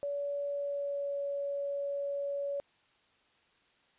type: tone with pitch glide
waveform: sine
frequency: 570 to 564.4 Hz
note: C#5 to C#5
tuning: +48 to +31 cents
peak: -32 dBFS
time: 0.03-2.6 s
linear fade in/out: 0 ms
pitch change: -17 cents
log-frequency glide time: 0.47-1.15 s
effects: white hiss -68 dBFS RMS until 3.98 s + resampled to 8000 Hz